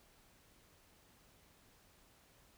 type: silence
effects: pink hiss -67 dBFS RMS until 2.57 s